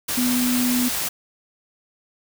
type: tone in noise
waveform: sine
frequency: 247.7 Hz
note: B3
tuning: 5 cents sharp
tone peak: -19 dBFS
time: 0.17-0.89 s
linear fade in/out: 10 ms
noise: white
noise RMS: -25 dBFS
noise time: 0.08-1.09 s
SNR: +3 dB
effects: none